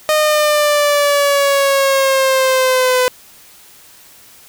sawtooth exponential sweep, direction down, 616 to 502 Hz, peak -7 dBFS, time 0.09-3.08 s, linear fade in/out 0 ms, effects white hiss -43 dBFS RMS until 4.48 s

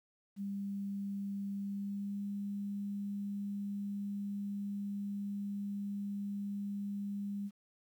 sine tone with pitch glide, 199.2 to 201.6 Hz, G3 to G3, +28 to +49 cents, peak -36 dBFS, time 0.36-7.51 s, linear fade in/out 50 ms, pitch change +21 cents, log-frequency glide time 1.58-2.25 s, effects 11-bit

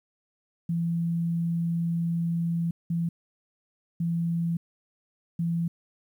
sine tone bursts at uneven times, 168.4 Hz, E3, 37 cents sharp, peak -24 dBFS, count 4, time 0.69-2.71 / 2.9-3.09 / 4-4.57 / 5.39-5.68 s, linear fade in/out 5 ms, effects 10-bit

